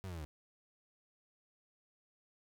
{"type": "linear sweep", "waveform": "35% pulse", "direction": "down", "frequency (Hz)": [98, 72.4], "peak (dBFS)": -40, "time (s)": [0.04, 0.25], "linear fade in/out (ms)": 0, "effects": []}